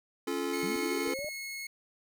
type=chord; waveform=square; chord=Db augmented; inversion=none; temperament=just; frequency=277.2 / 346.5 / 433.1 Hz; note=Db4 / F4 / A4; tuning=0 / -14 / -27 cents; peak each=-36 dBFS; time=0.27-1.14 s; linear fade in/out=5 ms
type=tone; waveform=sawtooth; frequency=2176 Hz; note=C#7; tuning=33 cents flat; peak=-34 dBFS; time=0.53-1.67 s; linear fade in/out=5 ms
type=linear sweep; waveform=sine; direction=up; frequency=166.5 to 619 Hz; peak=-36 dBFS; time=0.63-1.29 s; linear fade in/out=2 ms
type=clicks; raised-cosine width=2 ms; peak=-36 dBFS; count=4; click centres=0.761 / 1.075 / 1.19 / 1.245 s
effects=none